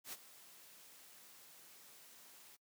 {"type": "noise with ADSR envelope", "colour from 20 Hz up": "white", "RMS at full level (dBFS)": -45, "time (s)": [0.04, 2.57], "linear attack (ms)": 84, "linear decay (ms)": 34, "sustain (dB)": -15, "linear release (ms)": 24, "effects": ["noise-tail reverb RT60 0.1 s tail -22 dB re dry", "high-pass 150 Hz 12 dB/octave"]}